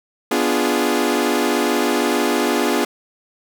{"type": "chord", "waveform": "sawtooth", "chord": "B diminished seventh", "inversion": "none", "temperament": "equal", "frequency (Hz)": [246.9, 293.7, 349.2, 415.3], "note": ["B3", "D4", "F4", "Ab4"], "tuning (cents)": [0, 0, 0, 0], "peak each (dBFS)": -18, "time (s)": [0.31, 2.85], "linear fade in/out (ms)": 5, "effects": []}